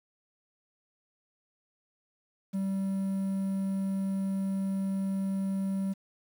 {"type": "tone with quantisation", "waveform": "triangle", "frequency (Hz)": 193.6, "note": "G3", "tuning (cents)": -21, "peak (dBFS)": -26, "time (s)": [2.53, 5.94], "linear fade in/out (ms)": 20, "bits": 9, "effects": []}